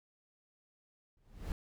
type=noise with exponential growth; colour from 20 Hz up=brown; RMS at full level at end=-34 dBFS; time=1.17-1.52 s; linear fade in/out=1 ms; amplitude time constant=75 ms; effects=none